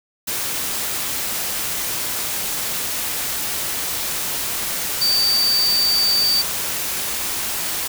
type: tone in noise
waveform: sine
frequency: 4615 Hz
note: D8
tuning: 31 cents flat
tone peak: -15 dBFS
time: 5.01-6.42 s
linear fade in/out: 10 ms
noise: white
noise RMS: -24 dBFS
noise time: 0.27-7.88 s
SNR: +6 dB
effects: none